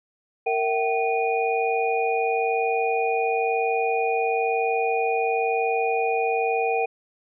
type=tone cluster; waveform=sine; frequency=460.7 / 664 / 765 / 2453 Hz; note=A#4 / E5 / G5 / D#7; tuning=-20 / +12 / -42 / -25 cents; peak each=-24 / -31 / -24 / -29 dBFS; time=0.46-6.86 s; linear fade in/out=10 ms; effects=none